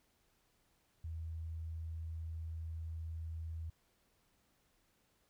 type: tone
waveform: sine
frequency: 81.2 Hz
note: E2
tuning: 26 cents flat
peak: -40 dBFS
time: 1.04-3.7 s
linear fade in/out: 5 ms
effects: pink hiss -75 dBFS RMS until 5.29 s